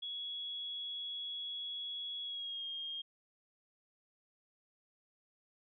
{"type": "tone with pitch glide", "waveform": "sine", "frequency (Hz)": [3353, 3231], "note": ["G#7", "G#7"], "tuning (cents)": [16, -48], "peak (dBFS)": -39, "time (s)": [0.02, 3.02], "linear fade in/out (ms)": 10, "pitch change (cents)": -64, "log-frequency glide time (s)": [2.23, 2.65], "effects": []}